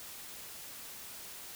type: silence
effects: white hiss -47 dBFS RMS until 1.55 s